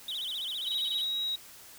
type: tone with vibrato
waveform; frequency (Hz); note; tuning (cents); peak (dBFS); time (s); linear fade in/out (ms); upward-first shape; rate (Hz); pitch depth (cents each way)
triangle; 3400; G#7; +40; -31; 0.08-1.05; 5; sine; 15; 220
type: tone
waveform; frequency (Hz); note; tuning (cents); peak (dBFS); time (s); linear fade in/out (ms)
sine; 3824; A#7; +43; -28; 0.66-1.36; 10
effects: tanh soft clip ceiling -25 dBFS + white hiss -51 dBFS RMS until 1.78 s